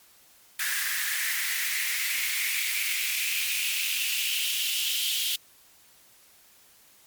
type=noise with high-pass filter sweep; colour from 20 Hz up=white; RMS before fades=-28 dBFS; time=0.59-5.36 s; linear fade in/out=5 ms; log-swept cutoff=1700 to 3200 Hz; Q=5.1; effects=white hiss -57 dBFS RMS until 7.06 s + MP3 96 kbps